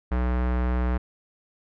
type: tone with low-pass filter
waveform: square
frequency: 61.74 Hz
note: B1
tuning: in tune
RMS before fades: -24 dBFS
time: 0.11-0.98 s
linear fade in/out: 10 ms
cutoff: 1600 Hz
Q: 1.2
effects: none